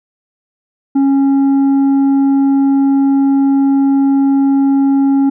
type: tone with tanh clipping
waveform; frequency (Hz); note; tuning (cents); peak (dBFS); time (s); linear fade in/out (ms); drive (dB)
sine; 274.6; C#4; -16; -9; 0.95-5.3; 10; 5
effects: none